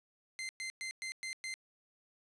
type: tone bursts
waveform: sawtooth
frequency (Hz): 2078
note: C7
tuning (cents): -12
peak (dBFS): -35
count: 6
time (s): 0.39-1.54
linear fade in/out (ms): 0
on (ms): 100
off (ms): 110
effects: resampled to 24000 Hz + 11-bit